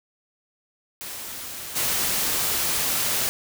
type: noise with level steps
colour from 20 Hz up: white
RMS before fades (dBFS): -35 / -24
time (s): 1.01-3.29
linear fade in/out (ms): 0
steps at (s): 1.75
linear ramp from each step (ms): 20
effects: none